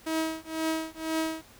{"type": "tone with tremolo", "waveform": "sawtooth", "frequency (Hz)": 320, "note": "D#4", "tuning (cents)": 49, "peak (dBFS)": -21, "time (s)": [0.06, 1.42], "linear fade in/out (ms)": 10, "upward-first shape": "triangle", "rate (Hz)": 2, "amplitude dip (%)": 100, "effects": ["pink hiss -54 dBFS RMS until 1.59 s"]}